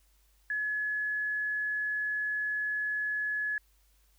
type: tone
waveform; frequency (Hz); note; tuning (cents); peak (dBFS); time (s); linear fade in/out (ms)
sine; 1700; G#6; +40; -29; 0.5-3.58; 2
effects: added 50 Hz sine -64 dBFS peak until 4.18 s + white hiss -70 dBFS RMS until 4.18 s